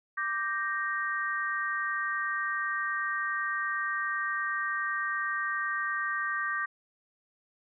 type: chord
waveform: sine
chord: G minor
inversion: second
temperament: equal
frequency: 1174.7 / 1568 / 1864.7 Hz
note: D6 / G6 / Bb6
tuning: 0 / 0 / 0 cents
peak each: -33 dBFS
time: 0.17-6.66 s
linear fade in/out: 10 ms
effects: none